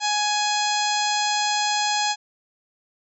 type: harmonic tone with a mistuned harmonic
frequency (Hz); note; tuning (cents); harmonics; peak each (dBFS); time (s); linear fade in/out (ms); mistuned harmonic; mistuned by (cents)
835; G#5; +9; 1 / 2 / 3 / 4 / 5 / 6 / 7 / 8 / 9; -23 / -30 / -31 / -30 / -29 / -31 / -34 / -32 / -36; 0-2.16; 50; 7; +35
effects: none